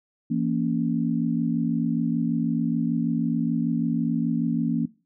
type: chord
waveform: sine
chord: A# diminished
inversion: second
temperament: just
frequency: 167.82 / 233.1 / 279.7 Hz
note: E3 / A#3 / C#4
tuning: +31 / 0 / +16 cents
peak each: -27 / -24 / -27 dBFS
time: 0.3-4.86 s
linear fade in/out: 10 ms
effects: noise-tail reverb RT60 0.3 s tail -18 dB re dry